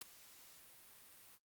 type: noise with ADSR envelope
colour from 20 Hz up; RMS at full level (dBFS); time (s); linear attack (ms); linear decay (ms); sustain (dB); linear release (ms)
white; -43; 0.01-1.39; 6; 11; -18; 48
effects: noise-tail reverb RT60 0.1 s tail -21 dB re dry + Opus 48 kbps